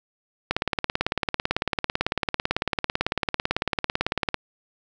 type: click train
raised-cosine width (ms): 0.3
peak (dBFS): -6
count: 70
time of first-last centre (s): 0.51-4.343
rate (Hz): 18
effects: none